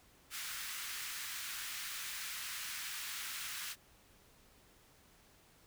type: high-pass noise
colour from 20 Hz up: pink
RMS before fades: -43 dBFS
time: 0.3-3.76 s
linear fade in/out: 50 ms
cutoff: 1400 Hz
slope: 24 dB/octave
effects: pink hiss -65 dBFS RMS until 5.66 s